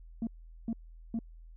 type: tone bursts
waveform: sine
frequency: 228.1 Hz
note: A#3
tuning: 37 cents flat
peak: -28 dBFS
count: 3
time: 0.22-1.19 s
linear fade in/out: 2 ms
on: 50 ms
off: 410 ms
effects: tanh soft clip ceiling -28 dBFS + added 41 Hz sine -48 dBFS peak until 1.56 s